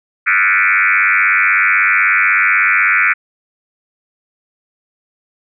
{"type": "tone with frequency modulation", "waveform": "sine", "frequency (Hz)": 1864, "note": "A#6", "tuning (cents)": -1, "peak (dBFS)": -9, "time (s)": [0.26, 3.14], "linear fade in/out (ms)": 20, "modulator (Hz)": 96.2, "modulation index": 5.6, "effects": []}